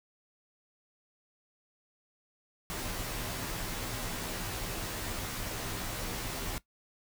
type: noise with comb filter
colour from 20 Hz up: pink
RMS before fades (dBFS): -37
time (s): 2.7-6.58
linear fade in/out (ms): 0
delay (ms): 14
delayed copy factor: -0.75
effects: noise-tail reverb RT60 0.1 s tail -17 dB re dry